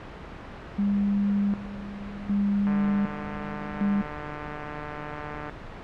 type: tone with tremolo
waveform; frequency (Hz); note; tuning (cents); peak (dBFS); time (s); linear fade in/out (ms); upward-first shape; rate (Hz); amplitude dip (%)
sine; 201.7; G3; +50; -21; 0.78-4.02; 10; square; 0.66; 80
type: click train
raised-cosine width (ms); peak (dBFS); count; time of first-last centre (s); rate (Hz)
0.5; -21; 422; 2.67-5.496; 149
effects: pink hiss -40 dBFS RMS until 5.83 s + low-pass 2000 Hz 12 dB/octave